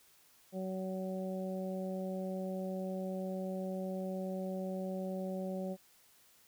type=harmonic tone; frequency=187.9 Hz; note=F#3; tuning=27 cents sharp; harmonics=1 / 2 / 3 / 4; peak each=-38 / -44 / -41 / -50 dBFS; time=0.52-5.77 s; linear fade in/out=50 ms; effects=white hiss -65 dBFS RMS until 6.47 s